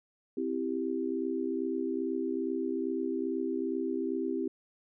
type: chord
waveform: sine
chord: C major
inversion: none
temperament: equal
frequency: 261.6 / 329.6 / 392 Hz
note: C4 / E4 / G4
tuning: 0 / 0 / 0 cents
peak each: -34 dBFS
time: 0.37-4.48 s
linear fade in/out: 5 ms
effects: none